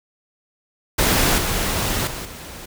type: noise with level steps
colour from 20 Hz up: pink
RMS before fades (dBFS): -17 / -22 / -30 / -36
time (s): 0.98-2.66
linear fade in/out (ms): 10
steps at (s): 1.38 / 2.07 / 2.25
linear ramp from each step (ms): 2
effects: none